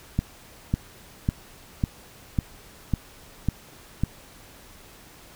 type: click train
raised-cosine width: 5 ms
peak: -9 dBFS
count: 8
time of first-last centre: 0.19-4.036 s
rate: 1.82 Hz
effects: pink hiss -49 dBFS RMS until 5.35 s